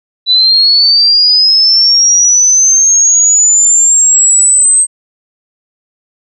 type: linear sweep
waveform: sine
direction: up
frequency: 3951 to 8320 Hz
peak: -4 dBFS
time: 0.26-4.87 s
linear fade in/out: 50 ms
effects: none